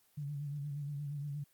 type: tone with vibrato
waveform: sine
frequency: 144.4 Hz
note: D3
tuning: 29 cents flat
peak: -37 dBFS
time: 0.17-1.44 s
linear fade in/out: 10 ms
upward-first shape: sine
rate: 8.5 Hz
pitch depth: 54 cents each way
effects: white hiss -70 dBFS RMS until 1.53 s + Opus 24 kbps